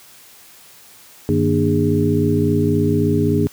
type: tone cluster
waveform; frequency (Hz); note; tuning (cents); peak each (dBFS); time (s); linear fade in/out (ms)
sine; 98.3 / 153.9 / 238.7 / 302.3 / 409.6; G2 / D#3 / A#3 / D#4 / G#4; +5 / -19 / +41 / -50 / -24; -20; 1.29-3.47; 0
effects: white hiss -45 dBFS RMS until 3.52 s + high-pass 60 Hz 12 dB/octave